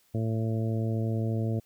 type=harmonic tone; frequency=111.9 Hz; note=A2; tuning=30 cents sharp; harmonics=1 / 2 / 3 / 4 / 5 / 6; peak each=-27 / -33 / -37 / -39 / -41 / -43 dBFS; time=0.14-1.6 s; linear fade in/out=10 ms; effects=white hiss -66 dBFS RMS until 1.65 s